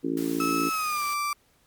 harmonic tone, 56.2 Hz, A1, 37 cents sharp, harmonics 3 / 4 / 5 / 6 / 7 / 8, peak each -37 / -38 / -27 / -30 / -36 / -37 dBFS, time 0.03-0.7 s, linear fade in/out 20 ms
white noise, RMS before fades -41 dBFS, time 0.17-1.14 s, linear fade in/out 2 ms
35% pulse tone with pitch glide, 1300 to 1171.6 Hz, E6 to D6, -24 to -5 cents, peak -24 dBFS, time 0.4-1.33 s, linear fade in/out 2 ms, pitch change -181 cents, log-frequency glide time 0.71-1.04 s
effects pink hiss -64 dBFS RMS until 1.66 s + MP3 96 kbps

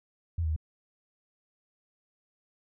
sine tone with pitch steps, 84.2 / 79 / 78.2 Hz, E2 / D#2 / D#2, +37 / +27 / +9 cents, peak -26 dBFS, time 0.38-0.563 s, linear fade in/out 5 ms, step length 61 ms, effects none

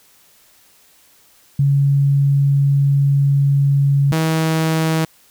sine / sawtooth tone pair in turn, 140 / 160.2 Hz, C#3 / E3, +18 / -49 cents, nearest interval major second, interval 233 cents, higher second, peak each -11 dBFS, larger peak neither, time 1.59-4.12 / 4.12-5.05 s, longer first, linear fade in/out 5 ms, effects white hiss -52 dBFS RMS until 5.3 s

